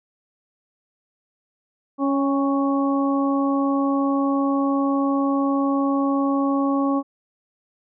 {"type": "harmonic tone with a mistuned harmonic", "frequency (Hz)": 277.2, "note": "C#4", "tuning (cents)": 0, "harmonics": [1, 2, 3, 4], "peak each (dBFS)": [-19, -27, -30, -27], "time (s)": [1.98, 7.03], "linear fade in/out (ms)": 50, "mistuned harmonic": 3, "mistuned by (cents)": -27, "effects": []}